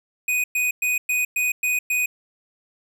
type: tone bursts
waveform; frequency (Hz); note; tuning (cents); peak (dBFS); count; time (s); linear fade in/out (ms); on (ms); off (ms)
square; 2489; D#7; 0; -20; 7; 0.28-2.06; 5; 160; 110
effects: none